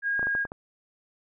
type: tone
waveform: sine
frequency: 1631 Hz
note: G#6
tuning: 32 cents flat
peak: -24 dBFS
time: 0.02-0.47 s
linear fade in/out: 50 ms
type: clicks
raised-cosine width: 1 ms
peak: -22 dBFS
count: 6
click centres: 0.194 / 0.229 / 0.27 / 0.351 / 0.452 / 0.519 s
effects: none